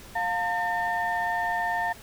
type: tone cluster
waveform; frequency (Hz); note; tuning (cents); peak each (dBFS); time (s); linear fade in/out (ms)
sine; 706 / 904 / 1809; F5 / A5 / A6; +19 / +47 / +48; -28; 0.15-1.93; 10
effects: tanh soft clip ceiling -18 dBFS + pink hiss -47 dBFS RMS until 2.02 s